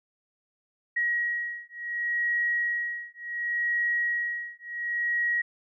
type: beating tone pair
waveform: sine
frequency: 1901 / 1901.69 Hz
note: A#6 / A#6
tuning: +33 / +34 cents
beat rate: 0.69 Hz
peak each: -29 dBFS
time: 0.96-5.42 s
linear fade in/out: 10 ms
effects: none